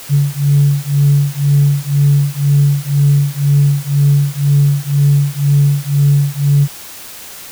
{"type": "beating tone pair", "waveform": "sine", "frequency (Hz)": [141.4, 143.4], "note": ["C#3", "D3"], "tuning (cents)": [35, -41], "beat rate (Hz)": 2, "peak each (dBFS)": -11, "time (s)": [0.09, 6.68], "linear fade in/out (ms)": 50, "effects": ["tanh soft clip ceiling -2 dBFS", "white hiss -32 dBFS RMS until 7.51 s"]}